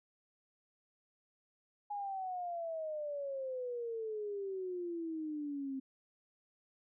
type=exponential sweep; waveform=sine; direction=down; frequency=830.6 to 263.9 Hz; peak=-37 dBFS; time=1.9-5.8 s; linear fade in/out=10 ms; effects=none